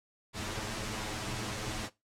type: noise with comb filter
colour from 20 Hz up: pink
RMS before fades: -37 dBFS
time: 0.33-1.9 s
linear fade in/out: 50 ms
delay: 9.3 ms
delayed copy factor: +0.85
effects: noise-tail reverb RT60 0.2 s tail -18 dB re dry + low-pass 8000 Hz 12 dB/octave